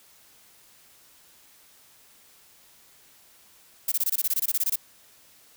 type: noise bursts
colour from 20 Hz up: violet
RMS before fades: -24 dBFS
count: 15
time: 3.88-4.758 s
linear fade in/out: 5 ms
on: 38 ms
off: 22 ms
effects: white hiss -56 dBFS RMS until 5.56 s